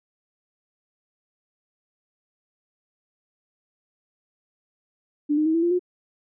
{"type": "tone with pitch steps", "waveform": "sine", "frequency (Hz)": [294.4, 306.4, 318.8, 331.8, 345.3, 359.3], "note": ["D4", "D#4", "D#4", "E4", "F4", "F4"], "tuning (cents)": [4, -27, 42, 11, -20, 49], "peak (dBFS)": -18, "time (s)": [5.29, 5.794], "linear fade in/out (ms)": 20, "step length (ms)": 84, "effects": []}